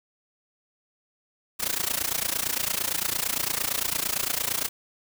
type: noise with amplitude modulation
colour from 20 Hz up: white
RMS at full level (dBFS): -24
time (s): 1.59-4.69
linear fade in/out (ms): 20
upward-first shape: sine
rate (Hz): 28.8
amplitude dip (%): 90
effects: none